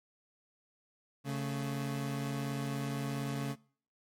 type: tone pair together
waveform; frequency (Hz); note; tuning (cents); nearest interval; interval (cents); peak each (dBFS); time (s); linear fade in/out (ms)
30% pulse; 138.59 / 220; C#3 / A3; 0 / 0; minor sixth; 800; -32 / -38; 1.24-3.56; 50
effects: noise-tail reverb RT60 0.5 s tail -23 dB re dry + MP3 64 kbps